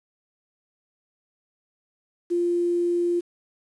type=tone with quantisation; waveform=sine; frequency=347.6 Hz; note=F4; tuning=8 cents flat; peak=-20 dBFS; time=2.3-3.21 s; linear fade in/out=20 ms; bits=8; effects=resampled to 24000 Hz